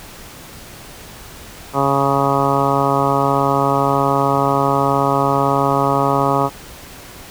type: harmonic tone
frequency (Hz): 138.6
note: C#3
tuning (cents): 0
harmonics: 1 / 2 / 3 / 4 / 5 / 6 / 7 / 8 / 9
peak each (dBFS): -22 / -22 / -22 / -22 / -22 / -22 / -22 / -22 / -22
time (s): 1.73-6.5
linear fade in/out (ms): 50
effects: pink hiss -37 dBFS RMS until 7.3 s